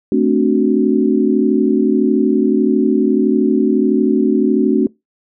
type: chord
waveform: sine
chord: D dominant seventh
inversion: second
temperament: equal with one note detuned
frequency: 220 / 261.6 / 293.7 / 372.4 Hz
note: A3 / C4 / D4 / F#4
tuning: 0 / 0 / 0 / +11 cents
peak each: -16 dBFS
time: 0.12-4.87 s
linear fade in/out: 2 ms
effects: noise-tail reverb RT60 0.2 s tail -24 dB re dry